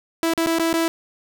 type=tone with dropouts; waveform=sawtooth; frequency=329.6 Hz; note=E4; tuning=in tune; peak=-14 dBFS; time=0.23-0.88 s; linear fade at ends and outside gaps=0 ms; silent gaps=0.336-0.377 / 0.462-0.47 / 0.586-0.596 / 0.729-0.739 s; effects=none